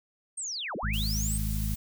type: linear two-way sweep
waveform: sine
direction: down then up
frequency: 8710 to 155.56 to 8710 Hz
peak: -32 dBFS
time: 0.37-1.38 s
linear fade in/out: 10 ms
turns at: 0.76 s
type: harmonic tone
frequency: 53 Hz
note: G#1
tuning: 36 cents sharp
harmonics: 1 / 2 / 3 / 4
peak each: -29 / -34 / -37 / -37 dBFS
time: 0.83-1.75 s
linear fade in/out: 5 ms
type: noise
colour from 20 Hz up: blue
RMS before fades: -40 dBFS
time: 0.93-1.76 s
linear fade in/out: 10 ms
effects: none